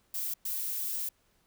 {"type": "noise bursts at uneven times", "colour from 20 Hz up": "violet", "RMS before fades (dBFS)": -34, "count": 2, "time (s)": [[0.14, 0.34], [0.45, 1.09]], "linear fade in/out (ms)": 5, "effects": ["pink hiss -70 dBFS RMS until 1.46 s"]}